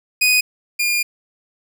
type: tone pair in turn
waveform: sawtooth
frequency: 2489 / 2415 Hz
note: D#7 / D7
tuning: 0 / +48 cents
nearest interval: minor second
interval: 52 cents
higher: first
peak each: -9 / -13 dBFS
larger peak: first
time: 0.21-0.41 / 0.79-1.03 s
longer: second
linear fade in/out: 10 ms
effects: none